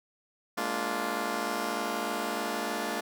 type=chord; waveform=10% pulse; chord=Bb dominant seventh; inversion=third; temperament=just; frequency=209.8 / 233.1 / 291.4 / 349.6 Hz; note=Ab3 / Bb3 / D4 / F4; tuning=+18 / 0 / -13 / +2 cents; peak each=-28 dBFS; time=0.57-3.01 s; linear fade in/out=10 ms; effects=none